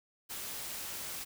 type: noise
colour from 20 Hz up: white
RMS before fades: -41 dBFS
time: 0.29-1.25 s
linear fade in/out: 20 ms
effects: none